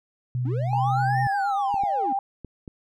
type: tone with pitch glide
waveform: sine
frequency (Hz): 124.6 to 127.37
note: B2 to C3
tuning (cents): +16 to -46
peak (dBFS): -23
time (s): 0.35-1.27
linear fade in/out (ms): 0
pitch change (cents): +38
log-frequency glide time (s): 0.62-0.95
type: linear two-way sweep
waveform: triangle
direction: up then down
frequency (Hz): 240 to 1859 to 240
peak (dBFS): -28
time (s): 0.45-2.13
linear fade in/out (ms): 5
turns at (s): 1.2
type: tone with vibrato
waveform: sine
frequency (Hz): 799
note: G5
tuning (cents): +33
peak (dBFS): -22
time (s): 0.73-2.19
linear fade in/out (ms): 2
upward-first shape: sine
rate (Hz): 8.3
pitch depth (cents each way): 42
type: clicks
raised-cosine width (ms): 3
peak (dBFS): -25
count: 4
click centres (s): 1.742 / 1.836 / 2.447 / 2.678
effects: none